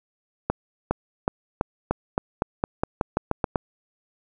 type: accelerating click train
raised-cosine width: 1 ms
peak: -7 dBFS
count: 14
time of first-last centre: 0.5-3.558 s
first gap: 410 ms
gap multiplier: 0.9
effects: none